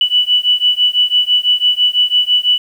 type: beating tone pair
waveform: sine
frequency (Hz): 2960 / 2966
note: F#7 / F#7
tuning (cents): 0 / +4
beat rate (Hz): 6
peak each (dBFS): -13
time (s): 0.01-2.58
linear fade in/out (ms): 2
effects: 7-bit